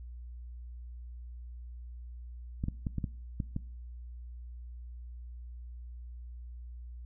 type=clicks; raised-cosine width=5 ms; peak=-20 dBFS; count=7; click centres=2.639 / 2.684 / 2.868 / 2.983 / 3.042 / 3.402 / 3.564 s; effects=noise-tail reverb RT60 0.5 s tail -21 dB re dry + added 60 Hz sine -42 dBFS peak until 7.05 s